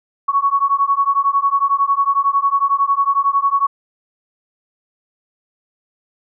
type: beating tone pair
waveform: sine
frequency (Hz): 1108.7 / 1119.7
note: C#6 / C#6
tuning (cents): 0 / +17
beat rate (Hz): 11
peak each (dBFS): -16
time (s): 0.28-3.67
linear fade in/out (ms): 10
effects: none